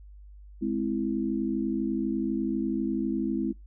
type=chord; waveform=sine; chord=Ab augmented; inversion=none; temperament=equal with one note detuned; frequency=209.5 / 261.6 / 329.6 Hz; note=Ab3 / C4 / E4; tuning=+15 / 0 / 0 cents; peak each=-30 dBFS; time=0.61-3.53 s; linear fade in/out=20 ms; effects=noise-tail reverb RT60 0.2 s tail -26 dB re dry + added 50 Hz sine -45 dBFS peak until 3.66 s

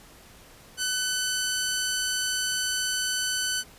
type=tone; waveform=10% pulse; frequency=1506 Hz; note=F#6; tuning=30 cents sharp; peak=-17 dBFS; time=0.77-3.64 s; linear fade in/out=50 ms; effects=pink hiss -51 dBFS RMS until 3.78 s + resampled to 32000 Hz

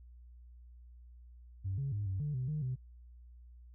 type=tone with pitch steps; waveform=sine; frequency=95.7 / 138.1 / 103.1 / 95.2 / 147.8 / 127.7 / 152.3 / 128.1 Hz; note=G2 / C#3 / G#2 / F#2 / D3 / C3 / D#3 / C3; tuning=-41 / -6 / -12 / +50 / +11 / -42 / -37 / -36 cents; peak=-32 dBFS; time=1.64-2.76 s; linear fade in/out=20 ms; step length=140 ms; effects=tanh soft clip ceiling -29 dBFS + added 60 Hz sine -52 dBFS peak until 3.74 s

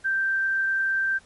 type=tone; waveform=sine; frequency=1568 Hz; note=G6; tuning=in tune; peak=-21 dBFS; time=0.04-1.19 s; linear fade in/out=20 ms; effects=pink hiss -56 dBFS RMS until 1.25 s + MP3 48 kbps

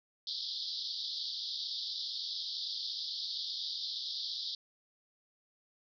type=band-pass noise; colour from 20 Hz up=white; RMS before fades=-39 dBFS; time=0.27-4.55 s; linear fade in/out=2 ms; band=3400 to 5100 Hz; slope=96 dB/octave; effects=none

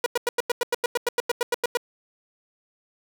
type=tone bursts; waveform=sawtooth; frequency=482.4 Hz; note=B4; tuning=41 cents flat; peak=-16 dBFS; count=16; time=0.04-1.772 s; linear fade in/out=2 ms; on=22 ms; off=92 ms; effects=none

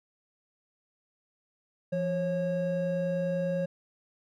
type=tone pair together; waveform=triangle; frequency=171.98 / 546 Hz; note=F3 / C#5; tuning=-26 / -26 cents; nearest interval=octave + minor sixth; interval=2000 cents; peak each=-29 / -27 dBFS; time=1.92-3.66 s; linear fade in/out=10 ms; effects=none

